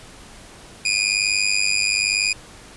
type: tone with amplitude modulation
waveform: 20% pulse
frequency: 2448 Hz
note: D#7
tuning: 29 cents flat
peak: -9 dBFS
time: 0.85-2.33 s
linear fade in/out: 5 ms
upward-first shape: sine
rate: 101 Hz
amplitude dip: 90%
effects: pink hiss -43 dBFS RMS until 2.76 s + resampled to 24000 Hz